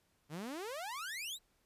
sawtooth exponential sweep, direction up, 139.9 to 4084 Hz, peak -37 dBFS, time 0.29-1.39 s, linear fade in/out 50 ms, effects pink hiss -75 dBFS RMS until 1.65 s + resampled to 32000 Hz

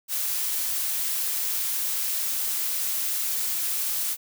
blue noise, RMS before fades -27 dBFS, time 0.08-4.17 s, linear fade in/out 50 ms, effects none

